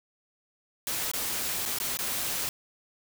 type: noise with dropouts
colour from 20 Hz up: white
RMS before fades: -31 dBFS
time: 0.87-2.49 s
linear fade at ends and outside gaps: 1 ms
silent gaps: 1.115-1.135 / 1.654-1.659 / 1.786-1.8 / 1.971-1.989 s
effects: none